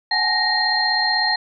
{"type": "tone cluster", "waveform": "sine", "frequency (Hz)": [744, 824, 860, 1867, 4193], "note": ["F#5", "G#5", "A5", "A#6", "C8"], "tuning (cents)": [9, -14, -40, 2, 3], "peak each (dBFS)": [-27, -27, -26, -21, -20], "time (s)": [0.11, 1.36], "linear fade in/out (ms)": 5, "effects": []}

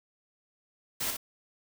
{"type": "noise with echo", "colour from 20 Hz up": "white", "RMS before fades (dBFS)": -32, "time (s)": [1, 1.11], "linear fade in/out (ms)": 10, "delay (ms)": 60, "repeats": 1, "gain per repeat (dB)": -4, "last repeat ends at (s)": 1.17, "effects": []}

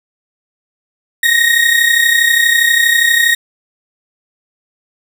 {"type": "tone pair together", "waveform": "35% pulse", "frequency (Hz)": [1854, 1886.4], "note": ["A#6", "A#6"], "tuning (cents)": [-10, 20], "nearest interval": "unison", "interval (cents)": 30, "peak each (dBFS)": -10, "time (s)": [1.23, 3.35], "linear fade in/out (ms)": 5, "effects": []}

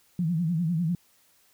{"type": "tone with vibrato", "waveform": "sine", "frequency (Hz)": 167.6, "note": "E3", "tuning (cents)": 29, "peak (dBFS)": -23, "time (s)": [0.19, 0.95], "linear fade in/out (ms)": 2, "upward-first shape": "sine", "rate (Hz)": 10, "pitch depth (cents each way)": 130, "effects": ["white hiss -63 dBFS RMS until 1.53 s"]}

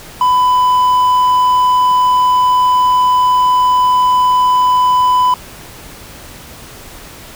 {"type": "tone with quantisation", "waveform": "triangle", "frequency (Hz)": 1000, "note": "B5", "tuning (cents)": 21, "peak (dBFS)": -6, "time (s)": [0.21, 5.34], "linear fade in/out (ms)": 2, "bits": 6, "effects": ["pink hiss -34 dBFS RMS until 7.35 s"]}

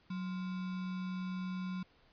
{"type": "tone with sample-and-hold", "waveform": "sine", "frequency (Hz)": 184.3, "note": "F#3", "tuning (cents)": -7, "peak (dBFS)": -36, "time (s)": [0.1, 1.83], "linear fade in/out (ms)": 5, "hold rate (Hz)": 1225, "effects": ["pink hiss -67 dBFS RMS until 2.12 s", "resampled to 11025 Hz"]}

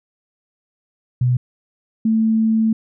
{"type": "tone pair in turn", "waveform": "sine", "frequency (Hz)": [124.5, 221.8], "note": ["B2", "A3"], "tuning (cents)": [14, 14], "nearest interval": "minor seventh", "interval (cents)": 1000, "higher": "second", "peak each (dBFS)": [-13, -13], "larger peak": "neither", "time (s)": [[1.21, 1.37], [2.05, 2.73]], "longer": "second", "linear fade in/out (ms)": 5, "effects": []}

